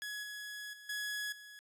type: tone with level steps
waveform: sawtooth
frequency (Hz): 1682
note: G#6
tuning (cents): +22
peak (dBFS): -36 / -39 / -48 / -33 / -47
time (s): 0.02-1.59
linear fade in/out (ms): 0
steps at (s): 0.23 / 0.73 / 0.89 / 1.32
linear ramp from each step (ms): 5
effects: resampled to 32000 Hz